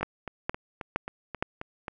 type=two click trains; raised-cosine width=0.5 ms; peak=-11 / -20 dBFS; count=4 / 8; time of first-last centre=0.03-1.425 / 0.01-1.882 s; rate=2.15 / 3.74 Hz; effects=none